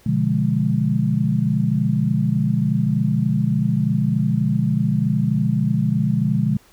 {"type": "chord", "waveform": "sine", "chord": "B diminished seventh", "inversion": "none", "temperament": "equal", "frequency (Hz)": [123.47, 146.83, 174.61, 207.7], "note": ["B2", "D3", "F3", "Ab3"], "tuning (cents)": [0, 0, 0, 0], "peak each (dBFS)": [-22, -21, -23, -21], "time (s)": [0.06, 6.57], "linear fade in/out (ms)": 5, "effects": ["pink hiss -53 dBFS RMS until 6.72 s"]}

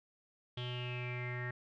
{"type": "tone with low-pass filter sweep", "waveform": "square", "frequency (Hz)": 123.47, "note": "B2", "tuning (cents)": 0, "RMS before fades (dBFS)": -40, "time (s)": [0.57, 1.51], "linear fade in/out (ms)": 5, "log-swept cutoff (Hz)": [3300, 1800], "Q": 9.9, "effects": []}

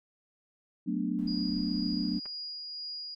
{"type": "chord", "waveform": "sine", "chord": "B minor seventh", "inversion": "second", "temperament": "equal", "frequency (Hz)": [185, 220, 246.9, 293.7], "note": ["F#3", "A3", "B3", "D4"], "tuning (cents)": [0, 0, 0, 0], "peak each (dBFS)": -34, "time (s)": [0.86, 2.2], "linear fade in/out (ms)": 20}
{"type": "noise", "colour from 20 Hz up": "brown", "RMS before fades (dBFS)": -50, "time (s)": [1.19, 2.19], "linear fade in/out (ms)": 0}
{"type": "tone with tremolo", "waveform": "sine", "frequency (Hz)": 4873, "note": "D#8", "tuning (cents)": -37, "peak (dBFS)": -36, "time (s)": [1.27, 3.15], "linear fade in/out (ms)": 10, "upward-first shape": "sine", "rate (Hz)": 2, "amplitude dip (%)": 25}
{"type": "clicks", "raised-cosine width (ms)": 0.5, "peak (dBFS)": -35, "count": 2, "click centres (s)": [2.256, 2.261]}
{"effects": []}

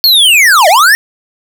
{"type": "linear two-way sweep", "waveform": "square", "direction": "down then up", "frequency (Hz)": [4425, 587.3, 1870], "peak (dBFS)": -4, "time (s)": [0.04, 0.95], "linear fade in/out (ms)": 0, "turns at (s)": 0.68, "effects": []}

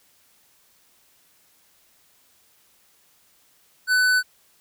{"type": "tone with hard clipping", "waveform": "triangle", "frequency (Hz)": 1500, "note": "F#6", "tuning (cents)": 23, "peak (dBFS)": -18, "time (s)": [3.87, 4.23], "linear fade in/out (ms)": 50, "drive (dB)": 17, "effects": ["white hiss -60 dBFS RMS until 4.6 s"]}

